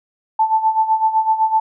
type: tone with tremolo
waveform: sine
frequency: 880 Hz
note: A5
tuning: in tune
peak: -10 dBFS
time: 0.39-1.6 s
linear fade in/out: 5 ms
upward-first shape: sine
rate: 7.9 Hz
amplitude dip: 75%
effects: none